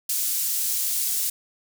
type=high-pass noise; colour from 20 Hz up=pink; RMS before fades=-25 dBFS; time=0.09-1.3 s; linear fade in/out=5 ms; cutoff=7900 Hz; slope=12 dB/octave; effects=none